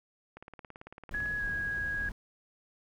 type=click train; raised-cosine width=0.5 ms; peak=-31 dBFS; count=17; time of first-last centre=0.37-1.259 s; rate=18 Hz
type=noise; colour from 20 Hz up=brown; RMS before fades=-42 dBFS; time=1.11-2.12 s; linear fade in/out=2 ms
type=tone with pitch glide; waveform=sine; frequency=1680 to 1652.1 Hz; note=G#6 to G#6; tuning=+19 to -10 cents; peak=-31 dBFS; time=1.14-2.09 s; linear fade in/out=2 ms; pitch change=-29 cents; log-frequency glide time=1.38-1.43 s
effects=none